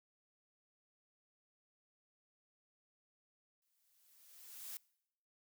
blue noise with exponential growth, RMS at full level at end -45 dBFS, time 3.62-4.77 s, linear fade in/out 2 ms, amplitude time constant 250 ms, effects noise-tail reverb RT60 0.8 s tail -24 dB re dry

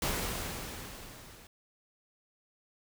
pink noise with level ramp, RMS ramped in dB -31 to -54 dBFS, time 0.02-1.47 s, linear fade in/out 2 ms, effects none

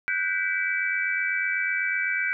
sine chord, G major seventh, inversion third, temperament equal with one note detuned, 1480 / 1568 / 1975.5 / 2301 Hz, F#6 / G6 / B6 / D7, 0 / 0 / 0 / -36 cents, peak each -30 / -29 / -31 / -27 dBFS, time 0.08-2.33 s, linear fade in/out 0 ms, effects none

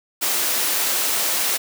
white high-pass noise, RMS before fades -21 dBFS, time 0.21-1.58 s, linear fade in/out 20 ms, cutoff 290 Hz, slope 12 dB/octave, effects none

